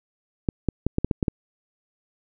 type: clicks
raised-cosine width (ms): 3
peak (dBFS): -8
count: 8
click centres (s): 0.488 / 0.687 / 0.866 / 0.984 / 1.046 / 1.112 / 1.228 / 1.282
effects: none